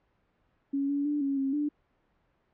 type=tone with pitch steps; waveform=sine; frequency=277.9 / 284 / 293.8 / 276.5 / 270.6 / 294.6 Hz; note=C#4 / C#4 / D4 / C#4 / C#4 / D4; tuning=+4 / +42 / +1 / -4 / -42 / +6 cents; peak=-26 dBFS; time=0.73-1.69 s; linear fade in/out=10 ms; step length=160 ms; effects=pink hiss -71 dBFS RMS until 2.53 s + low-pass 2000 Hz 12 dB/octave